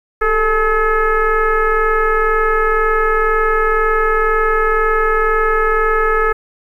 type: tone with frequency modulation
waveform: sine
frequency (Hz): 865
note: A5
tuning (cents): -30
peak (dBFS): -11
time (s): 0.21-6.33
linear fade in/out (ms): 10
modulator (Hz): 422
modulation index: 2.1
effects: 8-bit